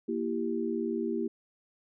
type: chord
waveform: sine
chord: E diminished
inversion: second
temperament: equal with one note detuned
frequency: 233.1 / 331.9 / 392 Hz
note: Bb3 / E4 / G4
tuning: 0 / +12 / 0 cents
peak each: -33 dBFS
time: 0.08-1.28 s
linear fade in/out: 10 ms
effects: none